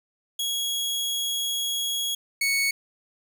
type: tone pair in turn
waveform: sawtooth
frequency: 3322 / 2217 Hz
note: G#7 / C#7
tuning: 0 / 0 cents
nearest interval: perfect fifth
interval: 700 cents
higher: first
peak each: -22 / -18 dBFS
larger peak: second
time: 0.39-2.15 / 2.41-2.71 s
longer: first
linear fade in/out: 5 ms
effects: none